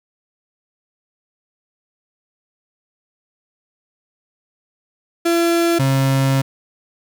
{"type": "tone pair in turn", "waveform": "35% pulse", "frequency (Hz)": [338.5, 134.99], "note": ["E4", "C#3"], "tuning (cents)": [46, -46], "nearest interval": "octave + major third", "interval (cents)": 1592, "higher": "first", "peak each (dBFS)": -12, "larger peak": "neither", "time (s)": [[5.25, 5.79], [5.79, 6.42]], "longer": "second", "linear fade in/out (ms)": 10, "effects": []}